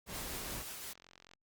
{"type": "noise", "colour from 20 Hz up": "pink", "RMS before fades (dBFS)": -44, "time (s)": [0.06, 0.65], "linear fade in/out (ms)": 50}
{"type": "noise with tremolo", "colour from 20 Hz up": "white", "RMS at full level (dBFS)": -44, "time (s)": [0.14, 0.93], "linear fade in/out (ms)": 2, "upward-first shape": "sine", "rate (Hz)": 5.8, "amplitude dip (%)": 30}
{"type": "click train", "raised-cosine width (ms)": 0.2, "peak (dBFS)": -38, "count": 24, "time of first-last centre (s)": [0.82, 1.336], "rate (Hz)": 44.6}
{"effects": ["Opus 48 kbps"]}